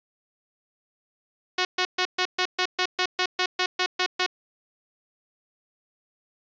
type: tone bursts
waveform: 5% pulse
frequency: 366.1 Hz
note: F#4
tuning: 18 cents flat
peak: -10 dBFS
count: 14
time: 1.58-4.264 s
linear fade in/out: 5 ms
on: 71 ms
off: 130 ms
effects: resampled to 16000 Hz + 8-bit